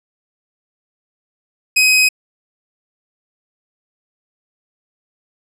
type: tone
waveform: sawtooth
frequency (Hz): 2524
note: D#7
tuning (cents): +24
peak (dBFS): -6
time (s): 1.76-2.09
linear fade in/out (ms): 10
effects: low-pass 12000 Hz 12 dB/octave